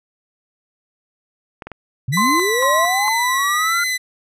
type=clicks; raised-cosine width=0.5 ms; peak=-17 dBFS; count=3; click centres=1.622 / 1.67 / 1.717 s
type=linear sweep; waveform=sine; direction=up; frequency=115.5 to 1426 Hz; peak=-18 dBFS; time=2.08-3.84 s; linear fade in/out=5 ms
type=tone with vibrato; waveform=sawtooth; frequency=1976 Hz; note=B6; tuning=in tune; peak=-15 dBFS; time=2.12-3.98 s; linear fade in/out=20 ms; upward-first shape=triangle; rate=1.3 Hz; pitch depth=50 cents each way
type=tone with tremolo; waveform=sine; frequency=1046.5 Hz; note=C6; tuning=in tune; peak=-15 dBFS; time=2.17-3.09 s; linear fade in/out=5 ms; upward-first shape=square; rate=2.2 Hz; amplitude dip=70%
effects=resampled to 32000 Hz